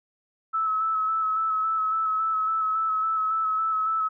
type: tone with vibrato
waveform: sine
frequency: 1300 Hz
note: E6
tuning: 24 cents flat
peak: -22 dBFS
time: 0.53-4.09 s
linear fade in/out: 20 ms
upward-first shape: square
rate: 3.6 Hz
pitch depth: 18 cents each way
effects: none